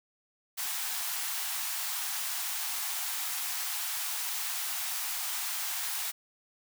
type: high-pass noise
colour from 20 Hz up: white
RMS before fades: -34 dBFS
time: 0.57-6.12 s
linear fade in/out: 20 ms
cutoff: 690 Hz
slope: 96 dB/octave
effects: none